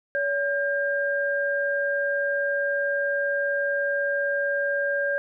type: tone pair together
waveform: sine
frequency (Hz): 567 / 1602.7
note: C#5 / G6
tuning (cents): +39 / +38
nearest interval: octave + tritone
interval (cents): 1799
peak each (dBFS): -25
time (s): 0.15-5.18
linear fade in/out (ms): 0
effects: none